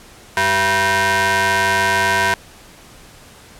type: ring-modulated tone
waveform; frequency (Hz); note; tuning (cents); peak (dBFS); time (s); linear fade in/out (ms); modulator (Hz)
sawtooth; 291.9; D4; -10; -7; 0.37-2.34; 2; 1260
effects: pink hiss -43 dBFS RMS until 3.59 s + low-pass 12000 Hz 12 dB/octave